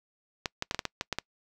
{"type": "clicks", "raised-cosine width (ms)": 0.2, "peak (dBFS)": -12, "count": 9, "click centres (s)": [0.458, 0.624, 0.711, 0.746, 0.792, 0.853, 1.011, 1.127, 1.186], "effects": ["noise-tail reverb RT60 0.1 s tail -26 dB re dry"]}